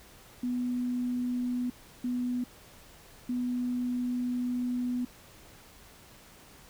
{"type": "tone bursts at uneven times", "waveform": "sine", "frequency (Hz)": 246.9, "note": "B3", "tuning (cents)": 0, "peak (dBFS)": -28, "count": 3, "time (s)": [[0.43, 1.7], [2.04, 2.44], [3.29, 5.05]], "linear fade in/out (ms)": 5, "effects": ["pink hiss -54 dBFS RMS until 6.69 s"]}